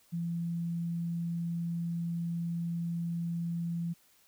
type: tone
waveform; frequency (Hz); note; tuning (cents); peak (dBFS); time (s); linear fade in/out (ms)
sine; 169.5; E3; +49; -31; 0.12-3.94; 20
effects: white hiss -65 dBFS RMS until 4.27 s